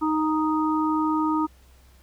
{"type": "harmonic tone", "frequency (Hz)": 311.1, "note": "D#4", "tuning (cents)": 0, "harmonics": [1, 3, 4], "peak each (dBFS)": [-22, -27, -28], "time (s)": [0.01, 1.47], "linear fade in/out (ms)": 20, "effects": ["added 64 Hz sine -52 dBFS peak until 2.02 s", "pink hiss -59 dBFS RMS until 2.02 s"]}